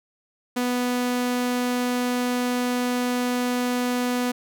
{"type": "tone", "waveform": "sawtooth", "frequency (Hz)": 246.9, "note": "B3", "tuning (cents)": 0, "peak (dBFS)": -18, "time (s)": [0.56, 4.32], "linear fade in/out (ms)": 10, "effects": []}